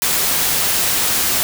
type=noise; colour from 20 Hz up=white; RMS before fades=-17 dBFS; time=0.02-1.43 s; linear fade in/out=0 ms; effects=none